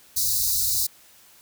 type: band-stop noise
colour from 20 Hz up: white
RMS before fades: -23 dBFS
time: 0.16-0.87 s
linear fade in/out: 10 ms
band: 130 to 3900 Hz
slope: 96 dB/octave
effects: white hiss -53 dBFS RMS until 1.41 s